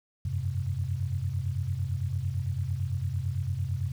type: chord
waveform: sine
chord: F suspended second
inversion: none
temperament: equal with one note detuned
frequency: 89.09 / 98 / 130.81 Hz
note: F2 / G2 / C3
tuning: +35 / 0 / 0 cents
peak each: -32 dBFS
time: 0.25-3.92 s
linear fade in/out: 5 ms
effects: 9-bit